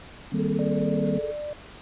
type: chord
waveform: sine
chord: C minor seventh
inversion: first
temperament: equal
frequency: 155.56 / 196 / 233.1 / 261.6 Hz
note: Eb3 / G3 / Bb3 / C4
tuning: 0 / 0 / 0 / 0 cents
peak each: -29 / -27 / -29 / -30 dBFS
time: 0.32-1.19 s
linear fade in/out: 10 ms
type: tone with tremolo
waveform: sine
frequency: 438.2 Hz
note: A4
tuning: 7 cents flat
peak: -24 dBFS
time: 0.34-1.34 s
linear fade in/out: 50 ms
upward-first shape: triangle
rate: 19 Hz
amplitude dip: 100%
type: tone with pitch glide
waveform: sine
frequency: 591 to 594.4 Hz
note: D5 to D5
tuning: +11 to +21 cents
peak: -30 dBFS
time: 0.59-1.53 s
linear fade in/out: 0 ms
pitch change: +10 cents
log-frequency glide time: 1.15-1.34 s
effects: pink hiss -45 dBFS RMS until 1.81 s + resampled to 8000 Hz